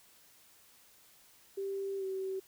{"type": "tone with pitch glide", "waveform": "sine", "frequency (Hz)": [392, 381.9], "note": ["G4", "G4"], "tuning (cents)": [0, -45], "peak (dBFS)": -34, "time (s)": [1.57, 2.4], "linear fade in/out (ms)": 10, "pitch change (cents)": -45, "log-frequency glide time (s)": [1.98, 2.04], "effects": ["white hiss -62 dBFS RMS until 2.47 s"]}